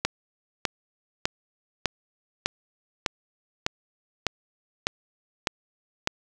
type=click train; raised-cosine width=0.2 ms; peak=-5 dBFS; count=11; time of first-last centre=0.05-6.074 s; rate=1.66 Hz; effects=none